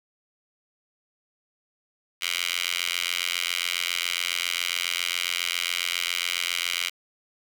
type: tone with high-pass filter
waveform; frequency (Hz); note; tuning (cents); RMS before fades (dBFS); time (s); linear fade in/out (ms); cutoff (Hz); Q
10% pulse; 87.31; F2; 0; -28; 2.21-6.9; 20; 2600; 2.4
effects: none